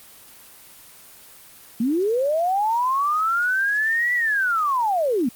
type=linear two-way sweep; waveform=sine; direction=up then down; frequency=215.6 to 1975.5 to 215.6 Hz; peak=-18 dBFS; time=1.8-5.29 s; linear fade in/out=5 ms; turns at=4.14 s; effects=white hiss -46 dBFS RMS until 5.35 s + Opus 24 kbps